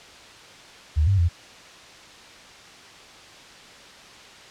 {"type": "tone with pitch steps", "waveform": "sine", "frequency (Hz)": [76.6, 98, 85.7], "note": ["D#2", "G2", "F2"], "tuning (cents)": [-27, 0, -32], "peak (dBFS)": -16, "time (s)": [0.96, 1.29], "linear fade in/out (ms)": 20, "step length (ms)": 110, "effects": ["white hiss -45 dBFS RMS until 4.5 s", "low-pass 5000 Hz 12 dB/octave"]}